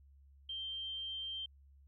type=tone; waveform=sine; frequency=3148 Hz; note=G7; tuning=7 cents sharp; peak=-39 dBFS; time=0.49-1.46 s; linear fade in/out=5 ms; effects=added 69 Hz sine -59 dBFS peak until 1.87 s